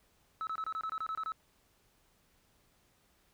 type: tone bursts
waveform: sine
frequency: 1300 Hz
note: E6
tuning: 24 cents flat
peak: -32 dBFS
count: 11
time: 0.41-1.32 s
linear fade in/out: 0 ms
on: 60 ms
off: 25 ms
effects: tanh soft clip ceiling -32 dBFS + pink hiss -70 dBFS RMS until 3.33 s